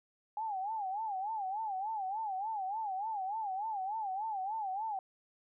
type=tone with vibrato; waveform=sine; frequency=819 Hz; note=G#5; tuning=24 cents flat; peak=-34 dBFS; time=0.37-4.99 s; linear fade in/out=2 ms; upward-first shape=sine; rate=3.4 Hz; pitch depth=160 cents each way; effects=none